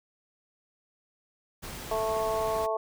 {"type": "noise", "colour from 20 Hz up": "pink", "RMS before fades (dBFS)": -40, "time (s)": [1.62, 2.67], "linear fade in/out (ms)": 20}
{"type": "harmonic tone", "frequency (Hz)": 220, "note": "A3", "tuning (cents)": 0, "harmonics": [2, 3, 4, 5], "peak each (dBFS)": [-32, -29, -34, -34], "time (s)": [1.91, 2.77], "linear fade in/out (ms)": 5}
{"effects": []}